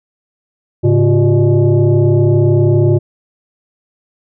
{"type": "tone with frequency modulation", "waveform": "sine", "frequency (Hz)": 107.2, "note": "A2", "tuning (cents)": -45, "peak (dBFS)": -7, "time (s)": [0.83, 2.99], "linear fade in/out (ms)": 20, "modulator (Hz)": 247, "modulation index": 1.3, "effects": []}